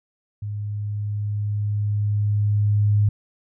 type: tone with level ramp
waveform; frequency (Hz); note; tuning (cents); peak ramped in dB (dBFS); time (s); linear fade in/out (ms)
sine; 103.83; G#2; 0; -26 to -14; 0.42-3.09; 5
effects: none